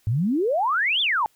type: exponential two-way sweep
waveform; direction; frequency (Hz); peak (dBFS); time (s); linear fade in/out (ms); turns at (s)
sine; up then down; 99.8 to 3621 to 824; -19; 0.07-1.26; 0; 1.01
effects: white hiss -63 dBFS RMS until 1.35 s